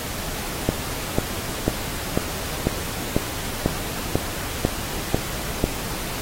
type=click train; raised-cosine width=2 ms; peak=-4 dBFS; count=11; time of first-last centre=0.69-5.64 s; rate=2.02 Hz; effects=pink hiss -30 dBFS RMS until 6.21 s + AAC 48 kbps